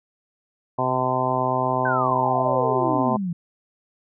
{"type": "harmonic tone", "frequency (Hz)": 128.2, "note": "C3", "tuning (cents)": -35, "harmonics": [1, 2, 3, 4, 5, 6, 7, 8], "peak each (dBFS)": [-29, -30, -30, -32, -26, -28, -26, -26], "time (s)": [0.78, 3.17], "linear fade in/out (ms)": 10}
{"type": "exponential sweep", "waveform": "sine", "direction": "down", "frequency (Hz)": [1568, 164.81], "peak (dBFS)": -23, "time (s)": [1.85, 3.33], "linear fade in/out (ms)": 5}
{"effects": []}